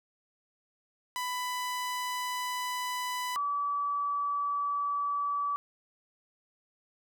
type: tone pair in turn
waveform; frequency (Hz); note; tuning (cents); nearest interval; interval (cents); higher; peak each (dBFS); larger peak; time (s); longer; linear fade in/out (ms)
sawtooth / sine; 996 / 1149.4; B5 / D6; +14 / -38; major second; 248; second; -28; neither; 1.16-3.36 / 3.36-5.56; neither; 0
effects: none